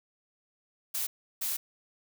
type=noise bursts at uneven times; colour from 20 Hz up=blue; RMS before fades=-32 dBFS; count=2; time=0.94-1.07 / 1.41-1.57 s; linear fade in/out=10 ms; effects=none